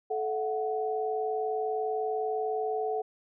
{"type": "tone cluster", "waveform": "sine", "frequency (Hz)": [435.7, 681, 741], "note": ["A4", "F5", "F#5"], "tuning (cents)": [-17, -44, 2], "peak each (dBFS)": [-30, -39, -32], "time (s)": [0.1, 3.02], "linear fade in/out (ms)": 10, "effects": []}